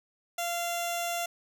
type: tone with notch filter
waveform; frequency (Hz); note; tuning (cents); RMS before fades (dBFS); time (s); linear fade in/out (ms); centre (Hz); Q
15% pulse; 690; F5; -21; -32; 0.38-1.26; 5; 1700; 0.97
effects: none